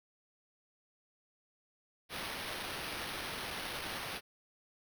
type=noise with sample-and-hold; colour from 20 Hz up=white; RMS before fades=-41 dBFS; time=2.09-4.21 s; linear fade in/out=50 ms; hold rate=7350 Hz; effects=none